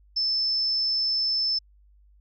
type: tone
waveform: sine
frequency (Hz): 5270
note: E8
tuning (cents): -1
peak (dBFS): -22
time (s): 0.16-1.59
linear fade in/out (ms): 10
effects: added 50 Hz sine -54 dBFS peak until 2.2 s